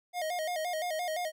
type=tone with vibrato; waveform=square; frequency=669 Hz; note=E5; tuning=25 cents sharp; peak=-32 dBFS; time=0.13-1.32 s; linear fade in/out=50 ms; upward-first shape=square; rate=5.8 Hz; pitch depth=110 cents each way; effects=none